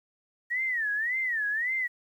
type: tone with vibrato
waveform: sine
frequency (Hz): 1864.7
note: A#6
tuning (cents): 0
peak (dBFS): -26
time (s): 0.5-1.88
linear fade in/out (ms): 20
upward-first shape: sine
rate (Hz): 1.8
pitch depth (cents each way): 200
effects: 10-bit